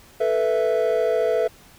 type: chord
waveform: triangle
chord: A suspended second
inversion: none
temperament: equal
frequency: 440 / 493.9 / 659.3 Hz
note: A4 / B4 / E5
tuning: 0 / 0 / 0 cents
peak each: -20 dBFS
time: 0.2-1.48 s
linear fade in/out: 10 ms
effects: tanh soft clip ceiling -9 dBFS + pink hiss -50 dBFS RMS until 1.78 s